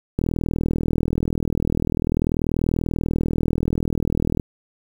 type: click train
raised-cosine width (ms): 3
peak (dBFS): -8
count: 171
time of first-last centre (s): 0.19-4.398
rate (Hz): 40.4
effects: 7-bit